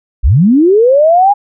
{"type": "linear sweep", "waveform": "sine", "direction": "up", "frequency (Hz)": [41, 830.6], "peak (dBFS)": -4, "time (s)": [0.23, 1.34], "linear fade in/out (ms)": 20, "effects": []}